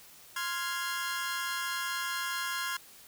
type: chord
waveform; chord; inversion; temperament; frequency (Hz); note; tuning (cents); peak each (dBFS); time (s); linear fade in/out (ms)
sawtooth; F minor; second; equal; 1046.5 / 1396.9 / 1661.2; C6 / F6 / Ab6; 0 / 0 / 0; -33; 0.36-2.77; 5
effects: white hiss -54 dBFS RMS until 3.07 s